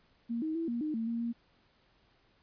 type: tone with pitch steps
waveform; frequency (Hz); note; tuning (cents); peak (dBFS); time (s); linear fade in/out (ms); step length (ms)
sine; 233.2 / 315 / 330.2 / 236.4 / 306.7 / 225.8 / 232.2 / 234.2; A#3 / D#4 / E4 / A#3 / D#4 / A3 / A#3 / A#3; +1 / +21 / +3 / +24 / -25 / +45 / -7 / +8; -31; 0.29-1.33; 20; 130
effects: pink hiss -68 dBFS RMS until 2.42 s + resampled to 11025 Hz